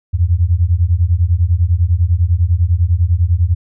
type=beating tone pair; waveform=sine; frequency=82 / 92 Hz; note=E2 / F#2; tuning=-9 / -9 cents; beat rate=10 Hz; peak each=-13 dBFS; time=0.13-3.55 s; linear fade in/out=20 ms; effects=none